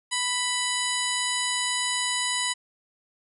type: harmonic tone with a mistuned harmonic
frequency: 987.8 Hz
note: B5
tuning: in tune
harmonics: 1 / 2 / 3 / 4 / 5 / 7 / 8 / 9 / 10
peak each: -33 / -31 / -32 / -32 / -35 / -33 / -37 / -36 / -34 dBFS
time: 0.11-2.54 s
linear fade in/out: 20 ms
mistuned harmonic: 3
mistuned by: +15 cents
effects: none